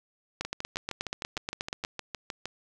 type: two click trains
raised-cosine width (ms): 0.2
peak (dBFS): -14 / -17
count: 13 / 14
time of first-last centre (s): 0.41-1.849 / 0.45-2.456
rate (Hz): 8.34 / 6.48
effects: none